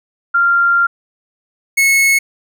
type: tone pair in turn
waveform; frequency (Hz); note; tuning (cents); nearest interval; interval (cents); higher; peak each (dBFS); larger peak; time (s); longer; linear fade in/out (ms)
sine / 45% pulse; 1389 / 2190; F6 / C#7; -10 / -22; minor sixth; 788; second; -9; neither; 0.34-0.87 / 1.77-2.19; first; 10
effects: none